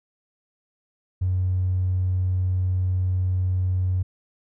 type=tone with tanh clipping; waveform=triangle; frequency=92 Hz; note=F#2; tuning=9 cents flat; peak=-19 dBFS; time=1.21-4.03 s; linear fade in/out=10 ms; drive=1 dB; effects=none